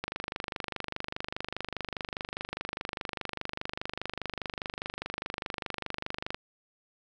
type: click train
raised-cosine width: 0.3 ms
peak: -17 dBFS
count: 158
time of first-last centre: 0.04-6.345 s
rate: 24.9 Hz
effects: none